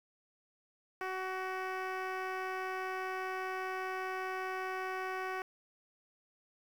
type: tone with low-pass filter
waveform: 10% pulse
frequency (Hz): 375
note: F#4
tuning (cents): +23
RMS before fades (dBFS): -38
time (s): 1.01-5.42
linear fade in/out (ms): 2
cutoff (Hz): 2500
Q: 0.67
effects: 9-bit